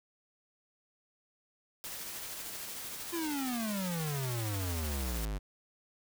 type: noise with tremolo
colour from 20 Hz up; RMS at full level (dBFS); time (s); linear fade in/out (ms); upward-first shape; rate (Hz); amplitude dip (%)
white; -41; 1.84-5.25; 0; sine; 13; 25
type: exponential sweep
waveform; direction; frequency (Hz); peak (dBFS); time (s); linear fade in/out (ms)
square; down; 349.2 to 48; -34; 3.12-5.39; 20
effects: none